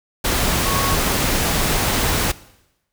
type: tone in noise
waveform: sine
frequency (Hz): 1104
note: C#6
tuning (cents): -7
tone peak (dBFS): -23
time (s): 0.65-0.95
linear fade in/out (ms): 10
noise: pink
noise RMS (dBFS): -19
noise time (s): 0.24-2.32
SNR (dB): -7
effects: noise-tail reverb RT60 0.9 s tail -19 dB re dry